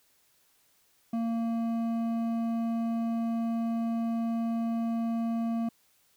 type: tone with hard clipping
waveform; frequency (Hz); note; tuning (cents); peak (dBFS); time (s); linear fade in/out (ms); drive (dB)
sine; 229.7; A#3; -25; -29; 1.13-5.69; 5; 8
effects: white hiss -67 dBFS RMS until 6.16 s